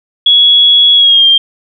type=tone with pitch glide; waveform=sine; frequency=3355 to 3189 Hz; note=G#7 to G7; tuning=+17 to +29 cents; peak=-3 dBFS; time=0.26-1.38 s; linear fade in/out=5 ms; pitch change=-88 cents; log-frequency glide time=0.95-1.27 s; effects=none